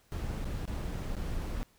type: noise with dropouts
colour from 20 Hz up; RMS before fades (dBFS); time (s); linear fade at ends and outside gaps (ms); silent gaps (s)
brown; -35; 0.12-1.63; 0; 0.445-0.453 / 0.654-0.677 / 1.153-1.167
effects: pink hiss -66 dBFS RMS until 1.78 s